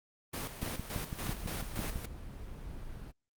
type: noise with tremolo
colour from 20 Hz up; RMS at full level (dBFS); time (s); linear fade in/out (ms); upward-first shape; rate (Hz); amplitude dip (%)
pink; -38; 0.33-2.06; 10; square; 3.5; 60
type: click train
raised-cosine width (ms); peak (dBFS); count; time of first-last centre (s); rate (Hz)
5; -24; 9; 0.63-1.959; 6.02
type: noise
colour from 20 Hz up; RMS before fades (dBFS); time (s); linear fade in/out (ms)
brown; -43; 1.24-3.12; 20
effects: Opus 32 kbps